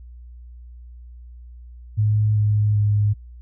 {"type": "tone with pitch steps", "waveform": "sine", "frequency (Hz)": [106.4, 105.18, 103.97], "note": ["G#2", "G#2", "G#2"], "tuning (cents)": [42, 22, 2], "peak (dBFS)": -15, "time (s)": [1.97, 3.14], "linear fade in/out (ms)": 20, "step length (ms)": 390, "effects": ["added 60 Hz sine -38 dBFS peak until 3.41 s"]}